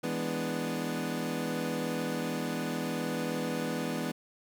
25% pulse chord, E dominant seventh, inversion none, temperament equal, 164.81 / 207.7 / 246.9 / 293.7 Hz, E3 / G#3 / B3 / D4, 0 / 0 / 0 / 0 cents, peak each -33 / -35 / -31 / -35 dBFS, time 0.03-4.12 s, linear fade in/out 10 ms, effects none

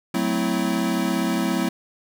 square chord, F# half-diminished seventh, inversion none, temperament equal with one note detuned, 185 / 220 / 257.1 / 329.6 Hz, F#3 / A3 / C4 / E4, 0 / 0 / -30 / 0 cents, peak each -27 dBFS, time 0.14-1.69 s, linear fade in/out 5 ms, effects none

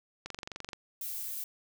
click train, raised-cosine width 0.2 ms, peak -22 dBFS, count 12, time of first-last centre 0.26-0.732 s, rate 23.3 Hz
violet noise, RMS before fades -38 dBFS, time 1.01-1.44 s, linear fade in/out 2 ms
effects none

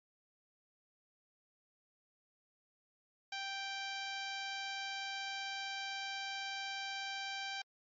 10% pulse tone, 784 Hz, G5, in tune, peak -31 dBFS, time 3.32-7.62 s, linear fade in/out 5 ms, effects MP3 32 kbps

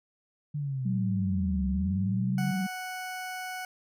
sine linear two-way sweep, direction down then up, 150 to 66.3 to 150 Hz, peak -29 dBFS, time 0.54-2.52 s, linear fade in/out 10 ms, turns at 1.68 s
sine tone with vibrato, 189.7 Hz, F#3, 43 cents sharp, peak -27 dBFS, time 0.85-2.67 s, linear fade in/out 10 ms, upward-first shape square, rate 19 Hz, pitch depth 53 cents each way
20% pulse tone, 740 Hz, F#5, in tune, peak -30 dBFS, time 2.38-3.65 s, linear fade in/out 2 ms
effects none

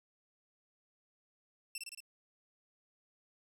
15% pulse tone with echo, 2685 Hz, E7, 31 cents sharp, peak -32 dBFS, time 1.75-1.78 s, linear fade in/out 2 ms, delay 56 ms, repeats 4, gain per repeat -2 dB, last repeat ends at 2.004 s, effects none

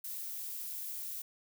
violet noise, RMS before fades -41 dBFS, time 0.04-1.22 s, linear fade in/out 5 ms, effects none

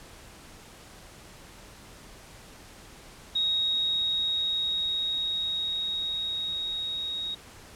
sine tone with level ramp, 3769 Hz, A#7, 18 cents sharp, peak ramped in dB -23 to -30 dBFS, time 3.35-7.35 s, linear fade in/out 10 ms, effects pink hiss -49 dBFS RMS until 7.75 s + low-pass 11000 Hz 12 dB/octave

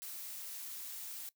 blue noise, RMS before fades -45 dBFS, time 0.02-1.29 s, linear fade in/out 0 ms, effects noise-tail reverb RT60 0.1 s tail -19 dB re dry

